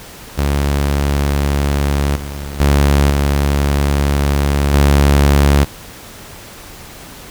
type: tone with level steps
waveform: sawtooth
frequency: 71 Hz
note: C#2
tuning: 42 cents sharp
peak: -9 / -20 / -5 / -8 / -4 dBFS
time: 0.37-5.65 s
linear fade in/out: 20 ms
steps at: 2.16 / 2.6 / 3.1 / 4.73 s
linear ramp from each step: 5 ms
effects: pink hiss -35 dBFS RMS until 7.3 s